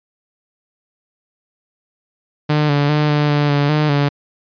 sawtooth tone with pitch steps, 150.4 / 144.1 / 150.3 / 148.1 / 146.5 / 143.7 / 151.6 / 143.3 Hz, D3 / D3 / D3 / D3 / D3 / D3 / D#3 / D3, +42 / -33 / +40 / +15 / -4 / -37 / -45 / -42 cents, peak -9 dBFS, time 2.49-4.09 s, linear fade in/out 10 ms, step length 200 ms, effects resampled to 11025 Hz

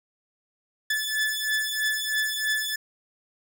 sawtooth beating tone pair, 1734 / 1737.1 Hz, A6 / A6, -26 / -23 cents, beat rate 3.1 Hz, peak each -24 dBFS, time 0.9-2.76 s, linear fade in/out 5 ms, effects none

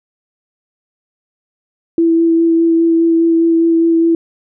sine tone with vibrato, 331.3 Hz, E4, 9 cents sharp, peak -8 dBFS, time 1.98-4.15 s, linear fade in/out 2 ms, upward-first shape sine, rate 4.9 Hz, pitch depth 12 cents each way, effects none

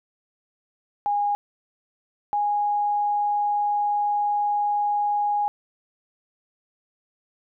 sine tone pair in turn, 820 / 825.7 Hz, G#5 / G#5, -22 / -10 cents, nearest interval unison, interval 12 cents, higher second, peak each -20 dBFS, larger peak neither, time 1.06-1.35 / 2.33-5.48 s, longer second, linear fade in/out 0 ms, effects none

